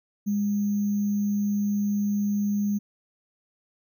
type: tone with sample-and-hold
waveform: sine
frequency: 204.4 Hz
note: G#3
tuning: 27 cents flat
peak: -22 dBFS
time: 0.26-2.79 s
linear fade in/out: 20 ms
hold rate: 6300 Hz
effects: none